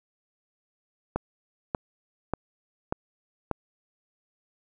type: click train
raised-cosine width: 1 ms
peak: -12 dBFS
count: 5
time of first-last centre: 1.16-3.513 s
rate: 1.7 Hz
effects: none